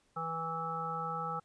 harmonic tone, 163.8 Hz, E3, 11 cents flat, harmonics 1 / 3 / 5 / 7 / 8, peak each -43 / -44 / -40 / -45 / -37 dBFS, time 0.16-1.4 s, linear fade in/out 10 ms, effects pink hiss -72 dBFS RMS until 1.44 s + resampled to 22050 Hz

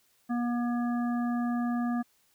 harmonic tone, 240 Hz, B3, 49 cents flat, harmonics 1 / 3 / 5 / 7, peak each -27 / -37 / -41 / -44 dBFS, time 0.29-2.03 s, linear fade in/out 20 ms, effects white hiss -68 dBFS RMS until 2.34 s

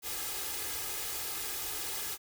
white noise with comb filter, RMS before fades -37 dBFS, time 0.02-2.18 s, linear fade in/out 50 ms, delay 2.4 ms, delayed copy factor +0.7, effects none

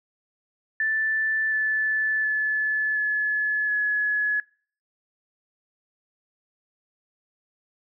sine tone with pitch steps, 1760 / 1743.8 / 1727.8 / 1711.9 / 1696.1 Hz, A6 / A6 / A6 / A6 / G#6, 0 / -16 / -32 / -48 / +36 cents, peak -21 dBFS, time 0.8-4.4 s, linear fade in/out 2 ms, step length 720 ms, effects noise-tail reverb RT60 0.5 s tail -25 dB re dry

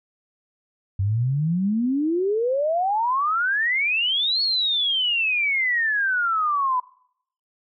sine exponential two-way sweep, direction up then down, 93.6 to 4404 to 989 Hz, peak -19 dBFS, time 0.99-6.8 s, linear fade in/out 5 ms, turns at 4.42 s, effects noise-tail reverb RT60 0.7 s tail -23 dB re dry

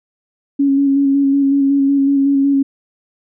sine tone with vibrato, 277.2 Hz, C#4, in tune, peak -10 dBFS, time 0.59-2.63 s, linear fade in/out 10 ms, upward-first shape square, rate 5.4 Hz, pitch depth 18 cents each way, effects none

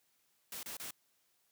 white noise bursts, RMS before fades -44 dBFS, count 3, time 0.52-0.908 s, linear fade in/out 2 ms, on 110 ms, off 29 ms, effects white hiss -75 dBFS RMS until 1.51 s + high-pass 80 Hz 12 dB/octave

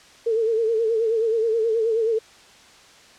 sine tone with vibrato, 449.8 Hz, A4, 38 cents sharp, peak -18 dBFS, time 0.26-2.19 s, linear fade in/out 10 ms, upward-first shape sine, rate 9.4 Hz, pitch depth 66 cents each way, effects white hiss -49 dBFS RMS until 3.18 s + low-pass 6000 Hz 12 dB/octave

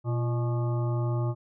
harmonic tone with a mistuned harmonic, 121.3 Hz, B2, 31 cents flat, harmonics 1 / 3 / 5 / 7 / 9 / 10, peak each -25 / -35 / -39 / -42 / -44 / -45 dBFS, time 0.04-1.35 s, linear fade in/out 50 ms, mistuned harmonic 3, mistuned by -86 cents, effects none

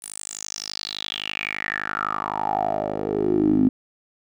10% pulse tone with band-pass filter sweep, 51.8 Hz, G#1, 4 cents flat, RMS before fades -25 dBFS, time 0.02-3.69 s, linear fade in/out 5 ms, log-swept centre 10000 to 250 Hz, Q 7.2, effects none

